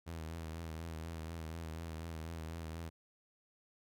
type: tone with vibrato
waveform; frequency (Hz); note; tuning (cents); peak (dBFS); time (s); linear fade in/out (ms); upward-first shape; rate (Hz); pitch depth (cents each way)
sawtooth; 81.4; E2; -21; -38; 0.06-2.9; 20; triangle; 4.1; 60
effects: none